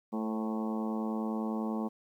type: harmonic tone with a mistuned harmonic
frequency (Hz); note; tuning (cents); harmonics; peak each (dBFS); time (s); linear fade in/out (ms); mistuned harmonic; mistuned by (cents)
110; A2; 0; 2 / 3 / 4 / 5 / 6 / 7 / 8 / 9 / 10; -32 / -40 / -42 / -44 / -48 / -45 / -45 / -49 / -47; 0.12-1.89; 20; 5; -34
effects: 11-bit